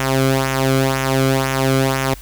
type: tone with flanger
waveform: sawtooth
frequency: 133.4 Hz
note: C3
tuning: 34 cents sharp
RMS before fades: -17 dBFS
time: 0-2.14 s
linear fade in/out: 0 ms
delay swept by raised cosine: 0.22 to 1.13 ms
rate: 2 Hz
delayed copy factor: -0.65
effects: added 50 Hz sine -35 dBFS peak until 2.21 s + white hiss -42 dBFS RMS until 2.21 s